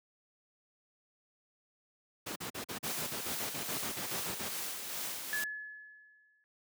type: noise bursts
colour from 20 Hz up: pink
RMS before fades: -39 dBFS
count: 16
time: 2.26-4.49 s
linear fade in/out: 10 ms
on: 100 ms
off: 42 ms
type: noise with tremolo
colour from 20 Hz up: white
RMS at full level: -38 dBFS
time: 2.84-5.44 s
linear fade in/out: 2 ms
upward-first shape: sine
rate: 2.4 Hz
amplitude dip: 40%
type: tone with exponential decay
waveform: sine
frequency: 1709 Hz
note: G#6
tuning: 49 cents sharp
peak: -31 dBFS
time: 5.33-6.44 s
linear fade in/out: 0 ms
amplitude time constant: 240 ms
effects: high-pass 150 Hz 12 dB/octave